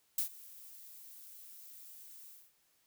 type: noise with ADSR envelope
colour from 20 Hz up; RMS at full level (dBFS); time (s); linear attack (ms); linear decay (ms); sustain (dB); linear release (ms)
violet; -31; 0.18-2.53; 4; 99; -22; 250
effects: white hiss -73 dBFS RMS until 2.86 s